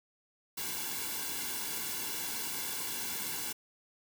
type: noise with comb filter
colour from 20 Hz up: white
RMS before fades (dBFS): -37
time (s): 0.57-3.53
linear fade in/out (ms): 10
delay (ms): 1.6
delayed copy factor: -0.8
effects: none